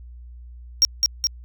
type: tone with echo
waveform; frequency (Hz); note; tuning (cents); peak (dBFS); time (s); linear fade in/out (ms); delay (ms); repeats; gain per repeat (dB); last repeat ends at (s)
triangle; 5588; F8; 0; -10; 0.82-0.85; 0; 210; 2; -3; 1.27
effects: added 60 Hz sine -38 dBFS peak until 1.44 s